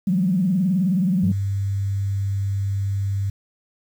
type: tone with vibrato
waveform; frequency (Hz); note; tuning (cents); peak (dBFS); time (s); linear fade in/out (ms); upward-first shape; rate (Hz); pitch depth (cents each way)
sine; 184.6; F#3; -4; -16; 0.07-1.32; 5; triangle; 19; 200
type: tone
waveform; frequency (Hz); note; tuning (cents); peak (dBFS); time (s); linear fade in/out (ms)
sine; 98.9; G2; +16; -20; 1.23-3.3; 5
effects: tanh soft clip ceiling -8 dBFS + 8-bit